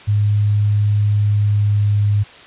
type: tone with pitch glide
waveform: sine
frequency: 103.83 to 103.05 Hz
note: G#2 to G#2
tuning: 0 to -13 cents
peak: -12 dBFS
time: 0.07-2.24 s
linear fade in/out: 20 ms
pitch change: -13 cents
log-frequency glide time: 1.12-2.12 s
effects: white hiss -40 dBFS RMS until 2.46 s + resampled to 8000 Hz